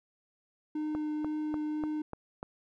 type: tone with vibrato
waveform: triangle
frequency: 304.5 Hz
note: D#4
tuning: 37 cents flat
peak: -29 dBFS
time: 0.75-2.02 s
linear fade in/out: 5 ms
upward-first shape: triangle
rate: 2 Hz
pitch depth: 9 cents each way
type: click train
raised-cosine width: 1 ms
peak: -24 dBFS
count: 6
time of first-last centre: 0.95-2.429 s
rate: 3.38 Hz
effects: none